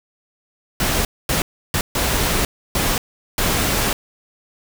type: noise bursts at uneven times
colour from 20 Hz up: pink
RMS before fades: -19 dBFS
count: 6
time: 0.8-1.05 / 1.29-1.42 / 1.74-1.81 / 1.95-2.45 / 2.75-2.98 / 3.38-3.93 s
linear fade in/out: 2 ms
effects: none